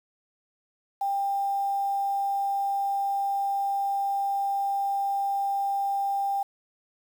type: tone with quantisation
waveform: sine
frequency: 794 Hz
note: G5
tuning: 22 cents sharp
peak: -24 dBFS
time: 1.01-6.43 s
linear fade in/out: 5 ms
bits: 8
effects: none